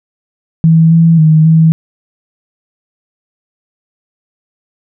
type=tone with pitch steps; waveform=sine; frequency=162.5 / 165.2 / 156.8 / 161.1 Hz; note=E3 / E3 / D#3 / E3; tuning=-24 / +4 / +14 / -39 cents; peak=-3 dBFS; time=0.64-1.72 s; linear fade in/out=0 ms; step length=270 ms; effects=none